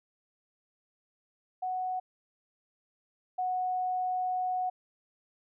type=tone pair in turn; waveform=sine; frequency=740 / 736 Hz; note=F#5 / F#5; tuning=0 / -9 cents; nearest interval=unison; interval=9 cents; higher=first; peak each=-30 / -28 dBFS; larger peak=second; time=1.62-2 / 3.38-4.7 s; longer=second; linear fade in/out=10 ms; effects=none